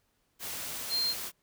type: tone in noise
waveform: sine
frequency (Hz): 4186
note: C8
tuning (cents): 0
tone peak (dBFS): -27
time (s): 0.89-1.15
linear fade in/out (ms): 50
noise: white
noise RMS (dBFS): -38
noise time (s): 0.39-1.32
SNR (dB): +8
effects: pink hiss -74 dBFS RMS until 1.42 s